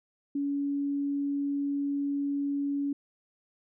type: tone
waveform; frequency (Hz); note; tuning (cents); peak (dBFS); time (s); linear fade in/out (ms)
sine; 282.7; C#4; +34; -27; 0.35-2.93; 5
effects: none